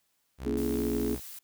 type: tone with pitch glide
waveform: sawtooth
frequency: 65.3 to 61.28 Hz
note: C2 to B1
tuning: -3 to -13 cents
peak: -32 dBFS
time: 0.38-1.21 s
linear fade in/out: 50 ms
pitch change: -110 cents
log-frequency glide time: 0.68-0.87 s
type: chord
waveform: sine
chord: A# half-diminished seventh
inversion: none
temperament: just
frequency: 233.1 / 279.7 / 335.6 / 419.5 Hz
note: A#3 / C#4 / E4 / G#4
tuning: 0 / +16 / +31 / +17 cents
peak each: -32 / -33 / -35 / -32 dBFS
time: 0.45-1.16 s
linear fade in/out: 20 ms
type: noise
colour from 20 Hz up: blue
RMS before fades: -44 dBFS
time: 0.57-1.39 s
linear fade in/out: 5 ms
effects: white hiss -74 dBFS RMS until 1.43 s